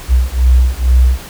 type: beating tone pair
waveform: sine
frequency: 61.74 / 63.94 Hz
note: B1 / C2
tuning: 0 / -39 cents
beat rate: 2.2 Hz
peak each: -10 dBFS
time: 0.08-1.19 s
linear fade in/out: 50 ms
effects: pink hiss -32 dBFS RMS until 1.29 s